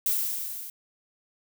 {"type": "noise with level ramp", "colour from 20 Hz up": "violet", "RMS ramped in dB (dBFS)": [-24, -40], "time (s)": [0.06, 0.7], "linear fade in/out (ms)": 2, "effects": []}